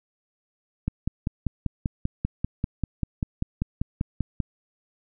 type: click train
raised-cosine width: 5 ms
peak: -12 dBFS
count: 19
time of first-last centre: 0.88-4.403 s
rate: 5.11 Hz
effects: none